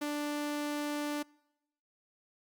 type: tone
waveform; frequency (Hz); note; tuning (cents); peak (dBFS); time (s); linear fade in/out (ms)
sawtooth; 294.2; D4; +3; -29; 0.01-1.23; 10
effects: noise-tail reverb RT60 0.9 s tail -26 dB re dry + Opus 48 kbps